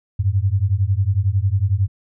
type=beating tone pair; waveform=sine; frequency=92.5 / 103.5 Hz; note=F#2 / G#2; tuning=0 / -5 cents; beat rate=11 Hz; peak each=-18 dBFS; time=0.19-1.88 s; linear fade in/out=10 ms; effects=none